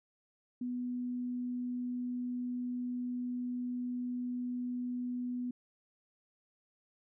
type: tone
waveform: sine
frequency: 246.9 Hz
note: B3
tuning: in tune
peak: -34 dBFS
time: 0.61-5.51 s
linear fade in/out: 5 ms
effects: none